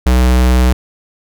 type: tone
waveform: square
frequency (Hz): 62.6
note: B1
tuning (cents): +24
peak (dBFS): -8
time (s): 0.06-0.73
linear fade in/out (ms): 5
effects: none